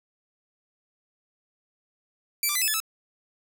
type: tone with pitch steps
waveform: 5% pulse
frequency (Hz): 2325 / 1176 / 2014 / 2597 / 1726 / 1307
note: D7 / D6 / B6 / E7 / A6 / E6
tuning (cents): -18 / +2 / +33 / -26 / -34 / -15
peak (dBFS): -13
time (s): 2.43-2.802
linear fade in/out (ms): 2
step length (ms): 62
effects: none